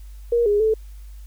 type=tone with pitch steps; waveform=sine; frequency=472.4 / 412.4 / 438.1 Hz; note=A#4 / G#4 / A4; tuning=+23 / -12 / -7 cents; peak=-15 dBFS; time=0.32-0.74 s; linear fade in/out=5 ms; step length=140 ms; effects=added 50 Hz sine -36 dBFS peak until 1.26 s + white hiss -57 dBFS RMS until 1.26 s